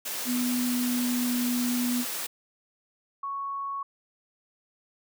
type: high-pass noise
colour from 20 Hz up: white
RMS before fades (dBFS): -33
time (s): 0.05-2.27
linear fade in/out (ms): 10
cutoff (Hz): 240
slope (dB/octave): 12
type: tone with pitch glide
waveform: sine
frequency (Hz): 246.9 to 244.9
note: B3 to B3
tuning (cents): 0 to -14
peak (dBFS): -25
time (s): 0.25-2.05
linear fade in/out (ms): 50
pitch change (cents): -14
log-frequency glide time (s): 0.67-1.46
type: tone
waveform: sine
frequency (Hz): 1108.7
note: C#6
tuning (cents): 0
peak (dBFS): -30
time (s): 3.23-3.83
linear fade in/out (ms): 5
effects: none